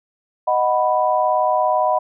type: chord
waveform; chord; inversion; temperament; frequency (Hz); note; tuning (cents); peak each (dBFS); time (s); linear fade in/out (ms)
sine; B major; first; equal; 622.3 / 740 / 987.8; D#5 / F#5 / B5; 0 / 0 / 0; -19; 0.47-1.99; 10
effects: none